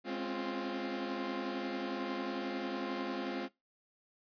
sawtooth chord, Db major seventh, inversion second, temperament equal with one note detuned, 207.7 / 261.6 / 272.7 / 349.2 Hz, Ab3 / C4 / Db4 / F4, 0 / 0 / -28 / 0 cents, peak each -39 / -36 / -40 / -36 dBFS, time 0.04-3.49 s, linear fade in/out 50 ms, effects noise-tail reverb RT60 0.2 s tail -20 dB re dry + resampled to 11025 Hz

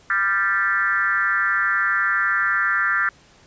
sine tone with frequency modulation, 1572 Hz, G6, 4 cents sharp, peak -17 dBFS, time 0.1-3.09 s, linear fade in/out 2 ms, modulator 192 Hz, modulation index 1.6, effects pink hiss -52 dBFS RMS until 3.46 s + resampled to 16000 Hz

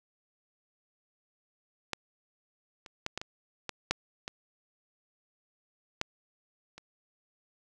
clicks, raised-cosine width 0.2 ms, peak -14 / -29 / -15 / -17 / -21 / -17 / -9 / -20 / -12 / -29 dBFS, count 10, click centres 1.933 / 2.862 / 3.064 / 3.176 / 3.215 / 3.693 / 3.91 / 4.279 / 6.014 / 6.78 s, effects none

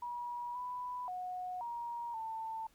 sine tone with pitch steps, 964 / 991 / 730 / 945 / 892 Hz, B5 / B5 / F#5 / A#5 / A5, -42 / +6 / -24 / +23 / +23 cents, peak -38 dBFS, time 0.02-2.67 s, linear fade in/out 5 ms, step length 530 ms, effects pink hiss -69 dBFS RMS until 2.74 s

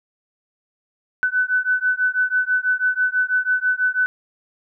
sine beating tone pair, 1500 / 1506.1 Hz, F#6 / F#6, +23 / +30 cents, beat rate 6.1 Hz, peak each -20 dBFS, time 1.23-4.06 s, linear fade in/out 0 ms, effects none

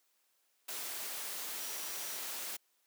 sine tone in noise, 5800 Hz, F#8, 35 cents flat, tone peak -50 dBFS, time 1.6-2.17 s, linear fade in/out 10 ms, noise white, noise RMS -41 dBFS, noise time 0.68-2.57 s, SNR -12 dB, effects white hiss -75 dBFS RMS until 2.86 s + high-pass 300 Hz 12 dB/octave

